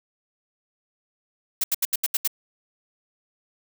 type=noise bursts; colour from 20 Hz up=blue; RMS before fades=-22 dBFS; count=7; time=1.61-2.276 s; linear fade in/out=5 ms; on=30 ms; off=76 ms; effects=none